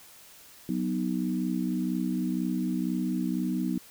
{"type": "chord", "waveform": "sine", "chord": "B major", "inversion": "second", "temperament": "equal", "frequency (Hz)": [185, 246.9, 311.1], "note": ["F#3", "B3", "D#4"], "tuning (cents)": [0, 0, 0], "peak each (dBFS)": [-30, -30, -32], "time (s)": [0.69, 3.78], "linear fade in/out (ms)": 2, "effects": ["white hiss -52 dBFS RMS until 3.9 s"]}